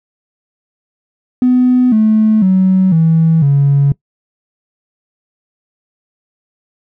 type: tone with pitch steps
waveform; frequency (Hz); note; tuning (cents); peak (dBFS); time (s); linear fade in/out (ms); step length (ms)
triangle; 250.8 / 217.1 / 187.89 / 162.62 / 140.76; B3 / A3 / F#3 / E3 / C#3; +27 / -23 / +27 / -23 / +27; -3; 1.42-3.92; 2; 500
effects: noise-tail reverb RT60 0.1 s tail -25 dB re dry + tanh soft clip ceiling -4 dBFS